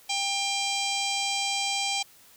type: harmonic tone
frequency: 796 Hz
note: G5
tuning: 26 cents sharp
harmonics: 1 / 3 / 4 / 5 / 6 / 7 / 8 / 9 / 10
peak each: -32 / -32 / -32 / -36 / -36 / -36 / -39 / -40 / -37 dBFS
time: 0.09-2.03 s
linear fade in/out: 10 ms
effects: white hiss -55 dBFS RMS until 2.36 s